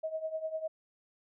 sine tone with tremolo, 635 Hz, D#5, 35 cents sharp, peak -30 dBFS, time 0.03-0.68 s, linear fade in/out 10 ms, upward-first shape triangle, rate 10 Hz, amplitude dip 85%, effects none

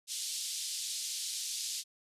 pink band-pass noise, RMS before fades -38 dBFS, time 0.07-1.84 s, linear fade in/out 50 ms, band 3700 to 10000 Hz, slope 24 dB/octave, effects resampled to 32000 Hz

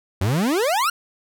40% pulse exponential sweep, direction up, 85.9 to 1454 Hz, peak -17 dBFS, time 0.21-0.9 s, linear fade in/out 5 ms, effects none

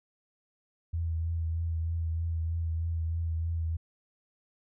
sine tone with vibrato, 82.41 Hz, E2, in tune, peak -28 dBFS, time 0.93-3.77 s, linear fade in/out 10 ms, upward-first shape triangle, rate 3.2 Hz, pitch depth 31 cents each way, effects none

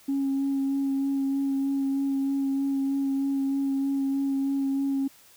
sine tone with vibrato, 273.9 Hz, C#4, 21 cents flat, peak -22 dBFS, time 0.08-5.08 s, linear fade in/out 10 ms, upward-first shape sine, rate 3.2 Hz, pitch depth 14 cents each way, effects tanh soft clip ceiling -20 dBFS + white hiss -55 dBFS RMS until 5.36 s

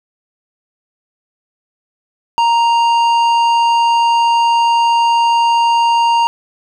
triangle tone with tanh clipping, 932.3 Hz, A#5, in tune, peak -11 dBFS, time 2.38-6.27 s, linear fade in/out 0 ms, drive 15 dB, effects none

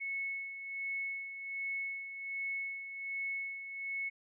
sine tone with tremolo, 2200 Hz, C#7, 14 cents flat, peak -34 dBFS, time 0-4.1 s, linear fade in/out 20 ms, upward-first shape sine, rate 1.3 Hz, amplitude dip 60%, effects none

